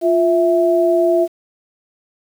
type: tone pair together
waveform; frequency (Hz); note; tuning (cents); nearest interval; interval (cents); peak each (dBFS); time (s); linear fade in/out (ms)
sine; 349.2 / 659.2; F4 / E5; 0 / 0; major seventh; 1100; -14; 0.01-1.28; 50
effects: 7-bit